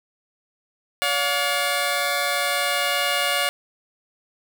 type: tone pair together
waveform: 10% pulse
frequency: 570 / 712.6 Hz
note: C#5 / F5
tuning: +48 / +35 cents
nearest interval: major third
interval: 387 cents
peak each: -15 dBFS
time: 1.02-3.49 s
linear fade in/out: 0 ms
effects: none